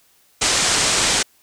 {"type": "low-pass noise", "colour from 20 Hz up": "white", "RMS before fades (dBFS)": -18, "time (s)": [0.41, 1.23], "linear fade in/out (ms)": 10, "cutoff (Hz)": 8600, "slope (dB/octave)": 48, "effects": ["white hiss -57 dBFS RMS until 1.42 s"]}